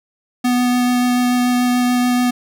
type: tone with vibrato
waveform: square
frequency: 246.9 Hz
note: B3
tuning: in tune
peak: -14 dBFS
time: 0.44-2.31 s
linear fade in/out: 10 ms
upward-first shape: sine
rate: 6.9 Hz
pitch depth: 8 cents each way
effects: none